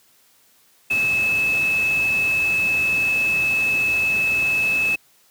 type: tone in noise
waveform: sine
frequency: 2600 Hz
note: E7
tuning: 24 cents flat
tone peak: -17 dBFS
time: 0.9-4.96 s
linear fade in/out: 10 ms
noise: pink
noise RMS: -33 dBFS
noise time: 0.9-4.96 s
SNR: +13 dB
effects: white hiss -57 dBFS RMS until 5.3 s + high-pass 80 Hz 12 dB/octave